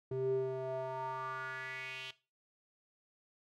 square tone with band-pass filter sweep, 130.81 Hz, C3, in tune, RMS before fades -39 dBFS, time 0.11-2.11 s, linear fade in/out 5 ms, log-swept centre 310 to 3100 Hz, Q 4.5, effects noise-tail reverb RT60 0.3 s tail -17 dB re dry

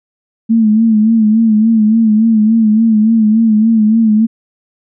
sine tone with vibrato, 220.2 Hz, A3, 2 cents sharp, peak -6 dBFS, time 0.49-4.27 s, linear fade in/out 20 ms, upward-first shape sine, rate 3.5 Hz, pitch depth 67 cents each way, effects none

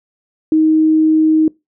sine tone, 314.2 Hz, D#4, 17 cents sharp, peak -8 dBFS, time 0.52-1.48 s, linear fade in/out 2 ms, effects noise-tail reverb RT60 0.2 s tail -23 dB re dry

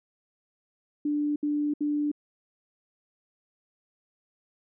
sine tone bursts, 294.7 Hz, D4, 6 cents sharp, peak -24 dBFS, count 3, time 1.05-2.116 s, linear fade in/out 5 ms, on 310 ms, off 68 ms, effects none

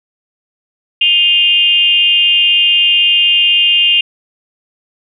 sine tone with frequency modulation, 2811 Hz, F7, 11 cents sharp, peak -7 dBFS, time 1.01-4.01 s, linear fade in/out 5 ms, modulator 331 Hz, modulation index 0.73, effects none

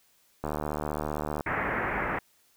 click train, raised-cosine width 1 ms, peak -17 dBFS, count 74, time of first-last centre 0.44-1.408 s, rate 75.4 Hz
white low-pass noise, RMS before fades -30 dBFS, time 1.46-2.19 s, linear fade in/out 5 ms, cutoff 2100 Hz, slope 48 dB/octave
effects white hiss -65 dBFS RMS until 2.56 s

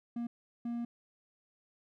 triangle tone bursts at uneven times, 236.3 Hz, A#3, 24 cents sharp, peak -32 dBFS, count 2, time 0.16-0.27 / 0.65-0.85 s, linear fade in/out 5 ms, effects none

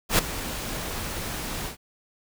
pink noise with ADSR envelope, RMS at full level -17 dBFS, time 0.09-1.77 s, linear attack 98 ms, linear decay 6 ms, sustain -15 dB, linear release 110 ms, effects none

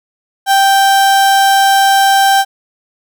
35% pulse tone, 784 Hz, G5, in tune, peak -5 dBFS, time 0.46-2.45 s, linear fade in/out 50 ms, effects none

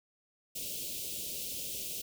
white band-stop noise, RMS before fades -39 dBFS, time 0.55-2.02 s, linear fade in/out 10 ms, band 600 to 2600 Hz, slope 48 dB/octave, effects none

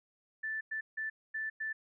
sine tone bursts at uneven times, 1760 Hz, A6, in tune, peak -34 dBFS, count 5, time 0.43-0.61 / 0.71-0.81 / 0.97-1.1 / 1.34-1.5 / 1.6-1.73 s, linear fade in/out 10 ms, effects none

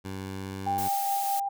15% pulse tone with pitch glide, 95.8 to 96.47 Hz, G2 to G2, -39 to -27 cents, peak -28 dBFS, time 0.04-0.89 s, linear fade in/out 20 ms, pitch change +12 cents, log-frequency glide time 0.23-0.63 s
sine tone with tremolo, 795 Hz, G5, 24 cents sharp, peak -24 dBFS, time 0.66-1.49 s, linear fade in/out 10 ms, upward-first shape triangle, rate 4.8 Hz, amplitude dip 35%
blue noise, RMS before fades -35 dBFS, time 0.78-1.4 s, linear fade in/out 5 ms
effects none

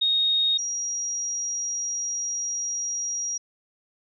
sine tone pair in turn, 3729 / 5715 Hz, A#7 / F8, 0 / +39 cents, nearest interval perfect fifth, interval 739 cents, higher second, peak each -19 / -26 dBFS, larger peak first, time 0.01-0.58 / 0.58-3.38 s, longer second, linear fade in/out 10 ms, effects none

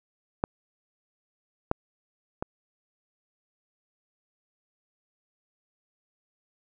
clicks, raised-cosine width 1 ms, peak -10 / -9 / -16 dBFS, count 3, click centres 0.439 / 1.714 / 2.425 s, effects none

